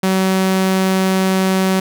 sawtooth tone, 189.2 Hz, F#3, 39 cents sharp, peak -9 dBFS, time 0.03-1.8 s, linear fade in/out 5 ms, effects none

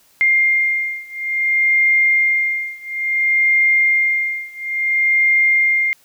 sine beating tone pair, 2112 / 2112.58 Hz, C7 / C7, +16 / +16 cents, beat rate 0.58 Hz, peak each -16 / -17 dBFS, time 0.21-5.93 s, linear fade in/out 0 ms, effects white hiss -54 dBFS RMS until 6.04 s

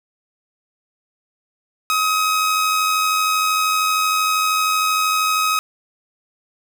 sawtooth tone with amplitude modulation, 1267 Hz, D#6, 31 cents sharp, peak -11 dBFS, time 1.9-5.59 s, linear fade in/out 0 ms, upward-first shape sine, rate 92.9 Hz, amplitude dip 30%, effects none

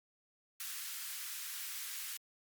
white high-pass noise, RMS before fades -43 dBFS, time 0.6-2.17 s, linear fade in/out 2 ms, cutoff 1300 Hz, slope 24 dB/octave, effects Opus 48 kbps

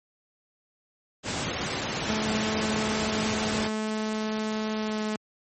pink noise, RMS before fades -29 dBFS, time 1.23-3.7 s, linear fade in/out 50 ms
sawtooth tone with pitch glide, 216.5 to 214.5 Hz, A3 to A3, -28 to -44 cents, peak -23 dBFS, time 2.09-5.16 s, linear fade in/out 2 ms, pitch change -16 cents, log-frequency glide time 4.73-5.04 s
effects high-pass 100 Hz 12 dB/octave + MP3 32 kbps

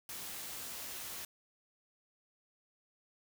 white noise with comb filter, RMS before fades -44 dBFS, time 0.09-1.25 s, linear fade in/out 2 ms, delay 16 ms, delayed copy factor +0.55, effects none

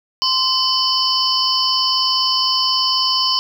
sine tone cluster, 1038 / 3015 / 4481 / 4982 / 5360 Hz, C6 / F#7 / C#8 / D#8 / E8, -14 / +32 / +18 / +1 / +28 cents, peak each -21 dBFS, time 0.22-3.39 s, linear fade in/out 0 ms, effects 7-bit

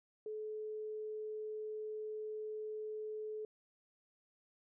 sine tone, 430 Hz, A4, 40 cents flat, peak -40 dBFS, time 0.26-3.45 s, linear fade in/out 2 ms, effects none

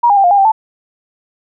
sine tone with pitch steps, 951 / 813 / 787 / 706 / 808 / 782 / 879 Hz, A#5 / G#5 / G5 / F5 / G#5 / G5 / A5, +34 / -37 / +7 / +19 / -48 / -4 / -2 cents, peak -6 dBFS, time 0.03-0.52 s, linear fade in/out 10 ms, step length 70 ms, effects none

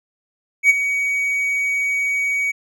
triangle tone with ADSR envelope, 2256 Hz, C#7, 30 cents sharp, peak -5 dBFS, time 0.63-2.52 s, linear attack 67 ms, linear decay 23 ms, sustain -11 dB, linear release 15 ms, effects none

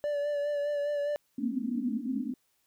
triangle tone with vibrato, 581 Hz, D5, 19 cents flat, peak -26 dBFS, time 0.04-1.16 s, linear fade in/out 0 ms, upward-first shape sine, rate 4.9 Hz, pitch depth 26 cents each way
pink band-pass noise, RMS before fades -32 dBFS, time 1.38-2.34 s, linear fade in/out 5 ms, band 220 to 280 Hz, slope 96 dB/octave
effects white hiss -73 dBFS RMS until 2.66 s

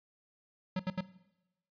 square tone bursts, 185 Hz, F#3, in tune, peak -31 dBFS, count 3, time 0.76-1.009 s, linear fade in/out 5 ms, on 35 ms, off 72 ms, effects noise-tail reverb RT60 0.9 s tail -17 dB re dry + resampled to 11025 Hz

